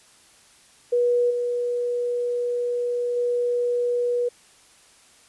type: tone with level steps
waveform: sine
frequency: 484.9 Hz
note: B4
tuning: 32 cents flat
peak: -17 / -22 / -20 dBFS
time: 0.92-4.29 s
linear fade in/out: 10 ms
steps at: 1.3 / 3.16 s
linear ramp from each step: 10 ms
effects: white hiss -54 dBFS RMS until 5.28 s + resampled to 24000 Hz